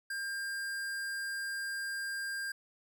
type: tone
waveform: square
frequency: 1600 Hz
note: G6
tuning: 35 cents sharp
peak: -36 dBFS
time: 0.1-2.52 s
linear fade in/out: 5 ms
effects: none